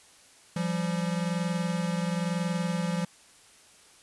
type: tone pair together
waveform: square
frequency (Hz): 171.6 / 192.61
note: F3 / G3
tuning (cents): -30 / -30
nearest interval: major second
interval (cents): 200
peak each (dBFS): -29 / -33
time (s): 0.56-3.05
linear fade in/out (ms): 5
effects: white hiss -56 dBFS RMS until 4.02 s + resampled to 24000 Hz